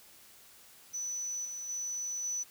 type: tone with level steps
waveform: sine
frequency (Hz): 5970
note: F#8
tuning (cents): +15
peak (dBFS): -34 / -38 / -34 / -32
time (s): 0.93-2.44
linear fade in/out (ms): 20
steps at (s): 1.45 / 1.69 / 2.24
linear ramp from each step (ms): 2
effects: white hiss -57 dBFS RMS until 2.5 s